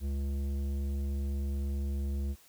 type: tone with tanh clipping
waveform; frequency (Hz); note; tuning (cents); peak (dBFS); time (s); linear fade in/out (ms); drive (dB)
sine; 69.6; C#2; +8; -32; 0-2.36; 50; 12
effects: white hiss -60 dBFS RMS until 2.48 s